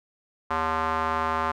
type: tone with band-pass filter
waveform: square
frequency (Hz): 80.3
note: E2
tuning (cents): -45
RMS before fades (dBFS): -26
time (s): 0.5-1.52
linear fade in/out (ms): 10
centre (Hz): 1100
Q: 2.9
effects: none